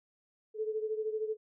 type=beating tone pair; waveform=sine; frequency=431.7 / 444.7 Hz; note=A4 / A4; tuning=-33 / +18 cents; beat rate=13 Hz; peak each=-33 / -38 dBFS; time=0.54-1.37 s; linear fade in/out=50 ms; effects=none